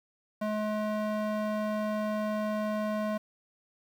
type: tone with band-pass filter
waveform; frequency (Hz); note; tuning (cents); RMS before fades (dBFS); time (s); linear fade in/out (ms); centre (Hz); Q
square; 212.9; G#3; +43; -31; 0.41-3.18; 10; 670; 0.92
effects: 9-bit